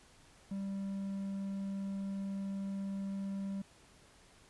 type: tone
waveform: triangle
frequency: 196 Hz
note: G3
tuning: in tune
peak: -34 dBFS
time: 0.51-3.62 s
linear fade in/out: 5 ms
effects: pink hiss -62 dBFS RMS until 4.49 s + resampled to 24000 Hz